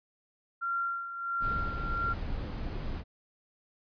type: tone with tremolo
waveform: sine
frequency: 1378 Hz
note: F6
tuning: 24 cents flat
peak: -28 dBFS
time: 0.61-2.14 s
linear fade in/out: 20 ms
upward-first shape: sine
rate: 1.5 Hz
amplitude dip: 65%
type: noise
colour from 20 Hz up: brown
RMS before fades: -35 dBFS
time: 1.4-3.04 s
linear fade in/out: 50 ms
effects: resampled to 11025 Hz

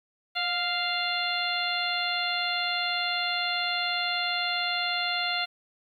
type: harmonic tone with a mistuned harmonic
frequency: 697 Hz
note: F5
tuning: 4 cents flat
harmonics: 1 / 2 / 3 / 4 / 5 / 6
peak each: -33 / -33 / -33 / -33 / -33 / -33 dBFS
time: 0.35-5.46 s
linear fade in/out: 20 ms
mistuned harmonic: 1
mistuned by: +40 cents
effects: 10-bit

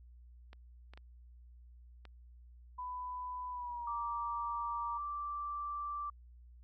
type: clicks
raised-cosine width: 0.3 ms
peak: -37 dBFS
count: 4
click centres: 0.531 / 0.936 / 0.975 / 2.053 s
type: tone with pitch glide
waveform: sine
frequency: 997 to 941.6 Hz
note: B5 to A#5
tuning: +16 to +17 cents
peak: -39 dBFS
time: 2.78-4.98 s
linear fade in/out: 10 ms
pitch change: -99 cents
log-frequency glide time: 3.5-3.9 s
type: tone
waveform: sine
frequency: 1170 Hz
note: D6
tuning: 7 cents flat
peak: -37 dBFS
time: 3.87-6.1 s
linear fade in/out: 5 ms
effects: added 60 Hz sine -54 dBFS peak until 6.63 s

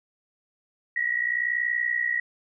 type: tone pair together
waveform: sine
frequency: 1885 / 1945.8 Hz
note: A#6 / B6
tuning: +19 / -26 cents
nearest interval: minor second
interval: 55 cents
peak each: -26 dBFS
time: 0.96-2.2 s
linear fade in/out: 5 ms
effects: none

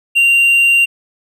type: tone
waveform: triangle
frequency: 2770 Hz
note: F7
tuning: 15 cents flat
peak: -6 dBFS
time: 0.15-0.86 s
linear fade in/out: 20 ms
effects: none

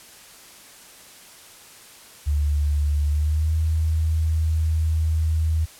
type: tone with pitch glide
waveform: sine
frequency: 73.42 to 79.6 Hz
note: D2 to D#2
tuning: 0 to +40 cents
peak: -18 dBFS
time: 2.26-5.66 s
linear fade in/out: 20 ms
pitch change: +140 cents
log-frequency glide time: 3.07-3.55 s
effects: white hiss -46 dBFS RMS until 5.79 s + low-pass 12000 Hz 12 dB/octave

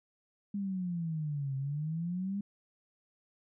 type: exponential two-way sweep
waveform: sine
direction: down then up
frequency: 204.7 to 133.3 to 204.7 Hz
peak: -32 dBFS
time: 0.54-2.41 s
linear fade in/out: 5 ms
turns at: 1.56 s
effects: none

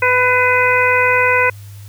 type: harmonic tone with a mistuned harmonic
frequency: 499.4 Hz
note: B4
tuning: 19 cents sharp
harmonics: 1 / 2 / 3 / 4 / 5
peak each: -17 / -17 / -17 / -17 / -17 dBFS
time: 0.02-1.5 s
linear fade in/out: 5 ms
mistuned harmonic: 4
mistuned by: +28 cents
effects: added 101 Hz sine -32 dBFS peak until 1.88 s + white hiss -46 dBFS RMS until 1.88 s

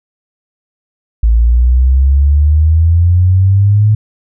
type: exponential sweep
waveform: sine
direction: up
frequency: 55 to 108.3 Hz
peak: -5 dBFS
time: 1.23-3.95 s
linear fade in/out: 5 ms
effects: none

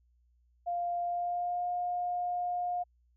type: tone with pitch glide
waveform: sine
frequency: 698.5 to 711.5 Hz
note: F5 to F5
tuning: 0 to +32 cents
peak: -30 dBFS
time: 0.66-2.84 s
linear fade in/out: 20 ms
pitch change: +32 cents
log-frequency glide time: 1.02-1.68 s
effects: added 60 Hz sine -65 dBFS peak until 3.16 s

